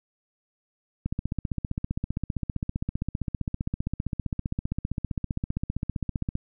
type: click train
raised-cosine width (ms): 5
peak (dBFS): -15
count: 82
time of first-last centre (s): 1.06-6.354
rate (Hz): 15.3
effects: none